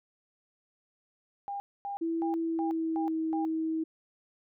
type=tone bursts; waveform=sine; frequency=803 Hz; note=G5; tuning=41 cents sharp; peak=-33 dBFS; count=6; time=1.48-3.45 s; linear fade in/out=0 ms; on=120 ms; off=250 ms
type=tone with pitch glide; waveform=sine; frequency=330 to 320.4 Hz; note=E4 to E4; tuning=+2 to -49 cents; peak=-28 dBFS; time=2.01-3.84 s; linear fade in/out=10 ms; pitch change=-51 cents; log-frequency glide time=2.38-3.16 s
effects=none